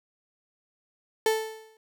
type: tone with exponential decay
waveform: 35% pulse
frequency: 440 Hz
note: A4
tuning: in tune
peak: -17 dBFS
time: 1.26-1.77 s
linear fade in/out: 2 ms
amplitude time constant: 110 ms
effects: none